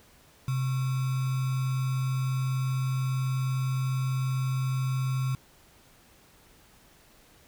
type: tone with sample-and-hold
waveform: sine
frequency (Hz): 130.6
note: C3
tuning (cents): -3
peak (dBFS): -25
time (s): 0.48-5.35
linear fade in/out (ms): 2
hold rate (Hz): 1225
effects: pink hiss -58 dBFS RMS until 7.47 s